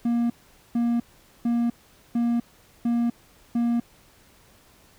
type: tone bursts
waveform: triangle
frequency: 236.1 Hz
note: A#3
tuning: 22 cents sharp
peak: -18 dBFS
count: 6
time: 0.05-3.8 s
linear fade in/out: 5 ms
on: 250 ms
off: 450 ms
effects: pink hiss -56 dBFS RMS until 4.98 s